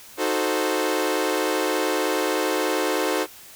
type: chord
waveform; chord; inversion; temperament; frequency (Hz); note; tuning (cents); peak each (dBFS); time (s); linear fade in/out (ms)
sawtooth; D# diminished seventh; none; equal; 311.1 / 370 / 440 / 523.3; D#4 / F#4 / A4 / C5; 0 / 0 / 0 / 0; -23; 0.17-3.27; 50
effects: white hiss -45 dBFS RMS until 3.55 s